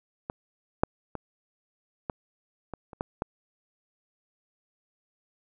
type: clicks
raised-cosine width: 1 ms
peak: -18 / -6 / -20 / -16 / -22 / -29 / -15 / -14 dBFS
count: 8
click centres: 0.299 / 0.835 / 1.153 / 2.098 / 2.737 / 2.932 / 3.009 / 3.221 s
effects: none